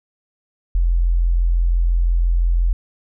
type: tone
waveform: sine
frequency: 42.93 Hz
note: F1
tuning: 29 cents flat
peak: -13 dBFS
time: 0.75-2.73 s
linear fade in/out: 0 ms
effects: none